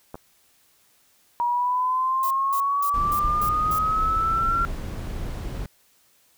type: clicks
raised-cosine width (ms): 1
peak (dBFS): -20 / -27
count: 2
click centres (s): 0.144 / 0.155
type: linear sweep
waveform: sine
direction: up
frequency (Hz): 952 to 1373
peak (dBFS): -20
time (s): 1.4-4.65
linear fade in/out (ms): 0
type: noise bursts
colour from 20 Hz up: violet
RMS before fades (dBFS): -33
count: 6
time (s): 2.23-3.786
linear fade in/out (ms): 2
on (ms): 76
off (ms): 220
type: noise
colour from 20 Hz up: brown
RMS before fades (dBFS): -30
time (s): 2.94-5.66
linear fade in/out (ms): 2
effects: white hiss -61 dBFS RMS until 6.37 s